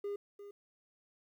triangle tone with echo, 405.8 Hz, G#4, 40 cents flat, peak -33 dBFS, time 0.04-0.16 s, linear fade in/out 5 ms, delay 350 ms, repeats 1, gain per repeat -12 dB, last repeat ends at 0.51 s, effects tanh soft clip ceiling -29 dBFS + 12-bit

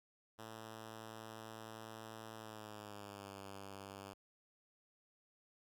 5% pulse tone with pitch glide, 110.8 to 98.71 Hz, A2 to G2, +13 to +13 cents, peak -38 dBFS, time 0.38-4.14 s, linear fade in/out 20 ms, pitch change -200 cents, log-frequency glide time 2.36-3.33 s, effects none

